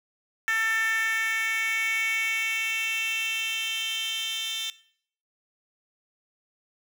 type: tone with high-pass filter sweep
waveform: 10% pulse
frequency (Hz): 446.4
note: A4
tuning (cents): +25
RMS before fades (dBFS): -27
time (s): 0.48-4.7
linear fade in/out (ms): 0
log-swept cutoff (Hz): 1700 to 3500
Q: 5.2
effects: noise-tail reverb RT60 0.6 s tail -19 dB re dry